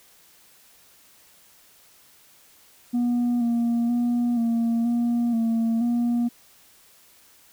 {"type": "tone with pitch steps", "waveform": "sine", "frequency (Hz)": [241.6, 235, 240.3, 231.4, 237.3, 227.9, 238.3], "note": ["B3", "A#3", "B3", "A#3", "A#3", "A#3", "A#3"], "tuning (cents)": [-38, 14, -47, -13, 31, -39, 38], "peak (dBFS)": -17, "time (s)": [2.93, 6.29], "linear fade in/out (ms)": 20, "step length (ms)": 480, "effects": ["tanh soft clip ceiling -19 dBFS", "white hiss -55 dBFS RMS until 7.52 s"]}